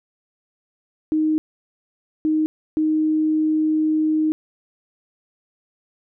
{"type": "tone bursts at uneven times", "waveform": "sine", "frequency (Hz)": 311.1, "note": "D#4", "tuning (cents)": 0, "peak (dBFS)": -16, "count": 3, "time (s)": [[1.12, 1.38], [2.25, 2.46], [2.77, 4.32]], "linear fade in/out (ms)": 0, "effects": []}